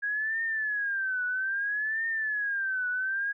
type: tone with vibrato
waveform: sine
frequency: 1641 Hz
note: G#6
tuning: 21 cents flat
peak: -27 dBFS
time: 0.02-3.33 s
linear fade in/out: 20 ms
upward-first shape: triangle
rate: 0.61 Hz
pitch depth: 190 cents each way
effects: none